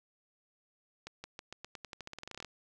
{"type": "accelerating click train", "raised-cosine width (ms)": 0.2, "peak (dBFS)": -26, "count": 20, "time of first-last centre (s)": [1.07, 2.447], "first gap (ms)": 170, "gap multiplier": 0.89, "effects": []}